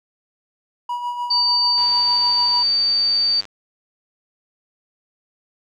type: tone with tremolo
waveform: triangle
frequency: 969 Hz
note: B5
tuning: 33 cents flat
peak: -19 dBFS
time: 0.89-2.63 s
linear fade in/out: 5 ms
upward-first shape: sine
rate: 6.7 Hz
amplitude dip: 50%
type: tone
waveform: sine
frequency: 4606 Hz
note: D8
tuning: 34 cents flat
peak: -15 dBFS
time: 1.3-3.41 s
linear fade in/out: 10 ms
type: click train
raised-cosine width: 0.2 ms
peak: -20 dBFS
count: 170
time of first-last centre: 1.78-3.453 s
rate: 101 Hz
effects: none